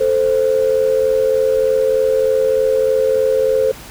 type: tone pair together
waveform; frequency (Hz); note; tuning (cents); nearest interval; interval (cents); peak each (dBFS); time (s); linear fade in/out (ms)
sine; 440 / 523.3; A4 / C5; 0 / 0; minor third; 300; -15 / -13; 0-3.72; 10
effects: tanh soft clip ceiling -5 dBFS + pink hiss -36 dBFS RMS until 3.9 s